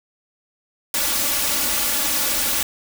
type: noise with comb filter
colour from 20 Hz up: white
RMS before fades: -21 dBFS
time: 0.94-2.63 s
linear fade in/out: 2 ms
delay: 3.5 ms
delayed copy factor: +0.8
effects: none